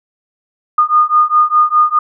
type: beating tone pair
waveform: sine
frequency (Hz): 1221 / 1225.9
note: D#6 / D#6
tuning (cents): -33 / -26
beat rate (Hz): 4.9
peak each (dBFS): -11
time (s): 0.78-1.99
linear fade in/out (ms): 5
effects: none